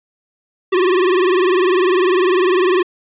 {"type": "tone with vibrato", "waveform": "square", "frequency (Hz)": 366.1, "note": "F#4", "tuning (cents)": -18, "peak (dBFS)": -12, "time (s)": [0.72, 2.83], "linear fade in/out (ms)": 10, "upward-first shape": "sine", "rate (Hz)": 20, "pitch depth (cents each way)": 110, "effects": ["resampled to 8000 Hz", "8-bit"]}